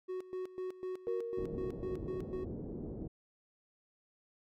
triangle tone with tremolo, 370 Hz, F#4, in tune, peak -34 dBFS, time 0.08-2.45 s, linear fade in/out 20 ms, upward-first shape square, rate 4 Hz, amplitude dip 80%
sine tone with exponential decay, 466.2 Hz, A#4, in tune, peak -33 dBFS, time 1.07-3.01 s, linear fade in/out 0 ms, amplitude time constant 420 ms
white low-pass noise, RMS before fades -42 dBFS, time 1.37-3.08 s, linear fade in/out 10 ms, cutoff 400 Hz, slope 24 dB/octave
effects MP3 64 kbps

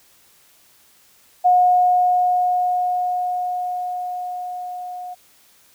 sine tone with level ramp, 723 Hz, F#5, 40 cents flat, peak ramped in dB -10 to -29 dBFS, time 1.44-5.15 s, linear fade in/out 20 ms, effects white hiss -54 dBFS RMS until 5.74 s

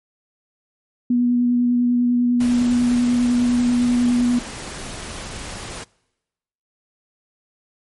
sine tone with vibrato, 243.4 Hz, B3, 25 cents flat, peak -14 dBFS, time 1.1-4.39 s, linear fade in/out 5 ms, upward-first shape sine, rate 10 Hz, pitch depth 12 cents each way
pink noise, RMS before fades -32 dBFS, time 2.4-5.84 s, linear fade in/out 5 ms
effects noise-tail reverb RT60 1.0 s tail -25 dB re dry + MP3 48 kbps

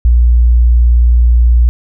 sine tone, 59.4 Hz, A#1, 33 cents sharp, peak -4 dBFS, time 0.05-1.69 s, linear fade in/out 0 ms, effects none

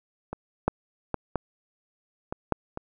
clicks, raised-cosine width 1 ms, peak -19 / -7 / -12 / -11 / -17 / -8 / -19 dBFS, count 7, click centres 0.33 / 0.68 / 1.143 / 1.357 / 2.325 / 2.523 / 2.774 s, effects none

